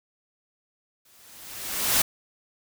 white noise with exponential growth, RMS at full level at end -19 dBFS, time 1.05-2.02 s, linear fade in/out 5 ms, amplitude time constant 210 ms, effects none

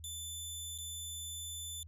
15% pulse tone with dropouts, 3520 Hz, A7, in tune, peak -34 dBFS, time 0.04-1.83 s, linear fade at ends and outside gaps 1 ms, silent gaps 0.778-0.785 s, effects added 81 Hz sine -49 dBFS peak until 1.87 s + resampled to 32000 Hz

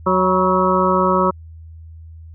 harmonic tone with a mistuned harmonic, 185 Hz, F#3, in tune, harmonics 1 / 2 / 3 / 5 / 6 / 7, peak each -20 / -20 / -20 / -20 / -20 / -20 dBFS, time 0.06-1.31 s, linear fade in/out 10 ms, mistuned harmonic 5, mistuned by +62 cents, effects added 81 Hz sine -35 dBFS peak until 2.34 s

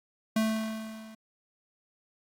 square tone with level ramp, 220 Hz, A3, in tune, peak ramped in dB -23 to -47 dBFS, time 0.36-1.15 s, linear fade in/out 5 ms, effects AAC 48 kbps

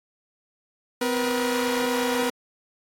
sawtooth tone pair together, 254.1 / 480 Hz, B3 / B4, +49 / -49 cents, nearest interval major seventh, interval 1102 cents, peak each -22 / -21 dBFS, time 1.01-2.3 s, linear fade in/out 5 ms, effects AAC 48 kbps

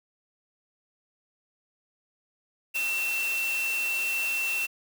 sine tone in noise, 2698 Hz, E7, 40 cents sharp, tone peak -26 dBFS, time 2.74-4.67 s, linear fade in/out 20 ms, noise white, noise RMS -36 dBFS, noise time 2.74-4.67 s, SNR +7 dB, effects high-pass 400 Hz 12 dB/octave

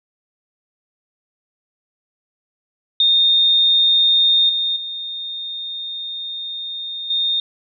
sine tone with level steps, 3662 Hz, A#7, 32 cents flat, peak -11 / -17 / -25 / -16 dBFS, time 3-7.4 s, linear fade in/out 2 ms, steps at 4.49 / 4.76 / 7.1 s, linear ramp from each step 5 ms, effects none

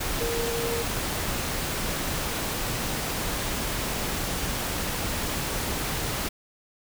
sine tone in noise, 466.2 Hz, A#4, in tune, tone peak -28 dBFS, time 0.2-0.83 s, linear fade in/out 10 ms, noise pink, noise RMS -29 dBFS, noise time 0-6.29 s, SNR -2 dB, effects none

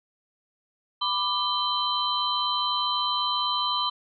sine tone cluster, 989 / 1182 / 3111 / 4016 Hz, B5 / D6 / G7 / B7, +2 / +11 / -14 / +28 cents, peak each -29 dBFS, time 1.01-3.9 s, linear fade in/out 10 ms, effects none

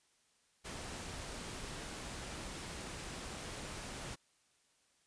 pink noise, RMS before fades -45 dBFS, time 0.64-4.16 s, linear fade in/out 20 ms, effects white hiss -73 dBFS RMS until 5.06 s + resampled to 22050 Hz

